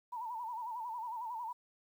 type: tone with vibrato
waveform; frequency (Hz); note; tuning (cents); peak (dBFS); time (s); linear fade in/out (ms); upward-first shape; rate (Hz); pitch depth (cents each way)
sine; 932.3; A#5; 0; -38; 0.12-1.53; 10; sine; 11; 110
effects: 11-bit